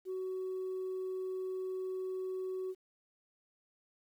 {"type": "tone", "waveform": "sine", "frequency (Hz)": 373.9, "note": "F#4", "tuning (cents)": 18, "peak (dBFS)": -34, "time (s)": [0.05, 2.75], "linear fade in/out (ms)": 50, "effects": ["tanh soft clip ceiling -33 dBFS", "11-bit"]}